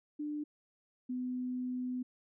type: tone pair in turn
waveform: sine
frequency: 297.6 / 251.4 Hz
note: D4 / B3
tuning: +23 / +31 cents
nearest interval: minor third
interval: 292 cents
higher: first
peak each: -35 / -34 dBFS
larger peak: second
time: 0.19-0.44 / 1.09-2.03 s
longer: second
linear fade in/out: 10 ms
effects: none